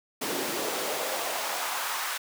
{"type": "noise with high-pass filter sweep", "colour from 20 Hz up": "pink", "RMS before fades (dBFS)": -31, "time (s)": [0.21, 2.18], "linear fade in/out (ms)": 10, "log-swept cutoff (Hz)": [290, 1200], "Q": 1.8, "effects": []}